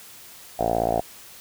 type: tone with low-pass filter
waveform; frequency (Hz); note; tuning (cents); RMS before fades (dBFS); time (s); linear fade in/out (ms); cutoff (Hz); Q
5% pulse; 57; A#1; -38; -23; 0.59-1.01; 5; 710; 7.6
effects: white hiss -45 dBFS RMS until 1.4 s